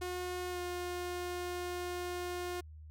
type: tone with pitch glide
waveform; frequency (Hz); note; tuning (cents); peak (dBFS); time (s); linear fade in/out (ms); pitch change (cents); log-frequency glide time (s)
sawtooth; 360.6 to 356; F#4 to F4; -45 to +33; -33; 0.01-2.61; 10; -22; 0.5-0.59
effects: added 77 Hz sine -48 dBFS peak until 2.9 s